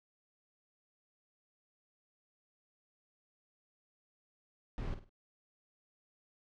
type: noise with echo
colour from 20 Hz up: brown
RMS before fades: -37 dBFS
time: 4.78-4.94 s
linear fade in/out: 0 ms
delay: 51 ms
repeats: 3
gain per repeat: -10 dB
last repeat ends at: 5.093 s
effects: low-pass 4000 Hz 12 dB/octave